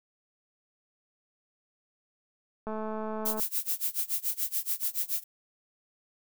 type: click train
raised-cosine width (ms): 1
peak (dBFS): -23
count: 159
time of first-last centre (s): 2.67-3.398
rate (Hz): 217
type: noise with tremolo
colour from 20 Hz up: violet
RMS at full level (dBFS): -28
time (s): 3.25-5.24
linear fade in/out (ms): 10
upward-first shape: sine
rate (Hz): 7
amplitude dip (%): 95
effects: none